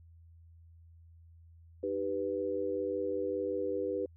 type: chord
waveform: sine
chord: Eb augmented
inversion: none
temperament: equal with one note detuned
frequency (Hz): 306.8 / 392 / 493.9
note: Eb4 / G4 / B4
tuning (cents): -24 / 0 / 0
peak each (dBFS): -39 / -35 / -34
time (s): 1.83-4.06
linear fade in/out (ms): 5
effects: added 83 Hz sine -54 dBFS peak until 4.16 s